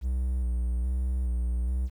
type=tone with vibrato; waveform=triangle; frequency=61.74 Hz; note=B1; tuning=in tune; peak=-23 dBFS; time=0.01-1.9 s; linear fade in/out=50 ms; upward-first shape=square; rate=1.2 Hz; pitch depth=42 cents each way; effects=10-bit